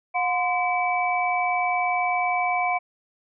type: tone cluster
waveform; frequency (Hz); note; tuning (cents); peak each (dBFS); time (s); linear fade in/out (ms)
sine; 722 / 1030 / 2295; F#5 / C6 / D7; -43 / -28 / -40; -23 / -28 / -26; 0.14-2.79; 20
effects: none